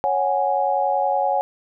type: chord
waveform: sine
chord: C# suspended fourth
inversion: none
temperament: equal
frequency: 554.4 / 740 / 830.6 Hz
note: C#5 / F#5 / G#5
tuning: 0 / 0 / 0 cents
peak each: -23 / -22 / -21 dBFS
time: 0.04-1.41 s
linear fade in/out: 0 ms
effects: none